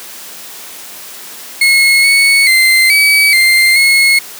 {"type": "tone with pitch steps", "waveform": "35% pulse", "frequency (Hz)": [2172, 2214, 2079, 2282, 2096, 2171], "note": ["C#7", "C#7", "C7", "C#7", "C7", "C#7"], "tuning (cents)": [-36, -3, -12, 50, 2, -37], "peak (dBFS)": -4, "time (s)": [1.61, 4.19], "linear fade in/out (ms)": 5, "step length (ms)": 430, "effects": ["white hiss -30 dBFS RMS until 4.39 s", "high-pass 200 Hz 12 dB/octave"]}